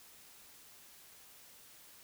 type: silence
effects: white hiss -58 dBFS RMS until 2.03 s